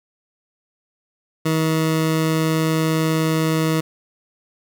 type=tone; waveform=20% pulse; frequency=159.4 Hz; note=D#3; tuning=42 cents sharp; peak=-12 dBFS; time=1.45-3.81 s; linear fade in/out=10 ms; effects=none